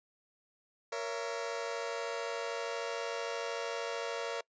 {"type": "chord", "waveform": "sawtooth", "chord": "A# diminished", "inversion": "none", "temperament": "just", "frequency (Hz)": [466.2, 559.4, 671.3], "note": ["A#4", "C#5", "E5"], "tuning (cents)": [0, 16, 31], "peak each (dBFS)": [-34, -36, -38], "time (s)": [0.92, 4.41], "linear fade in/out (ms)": 5, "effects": ["noise-tail reverb RT60 0.1 s tail -24 dB re dry", "resampled to 16000 Hz"]}